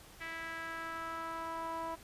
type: tone with band-pass filter sweep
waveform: sawtooth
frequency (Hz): 328.4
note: E4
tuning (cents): -6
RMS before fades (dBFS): -41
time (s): 0.2-1.96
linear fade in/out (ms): 20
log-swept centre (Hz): 2000 to 890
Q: 3.2
effects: pink hiss -56 dBFS RMS until 2.03 s + resampled to 32000 Hz